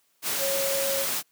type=tone in noise; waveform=sine; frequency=549 Hz; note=C#5; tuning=17 cents flat; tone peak=-27 dBFS; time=0.38-1.06 s; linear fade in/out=50 ms; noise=white; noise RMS=-28 dBFS; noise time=0.22-1.23 s; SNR=-2 dB; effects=white hiss -68 dBFS RMS until 1.31 s + high-pass 150 Hz 12 dB/octave